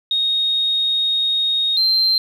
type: tone pair in turn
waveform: sine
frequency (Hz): 3729 / 4138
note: A#7 / C8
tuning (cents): 0 / -20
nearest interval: major second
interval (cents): 180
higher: second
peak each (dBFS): -15 / -12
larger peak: second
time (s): 0.11-1.77 / 1.77-2.18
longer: first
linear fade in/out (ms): 2
effects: tanh soft clip ceiling -9 dBFS + 9-bit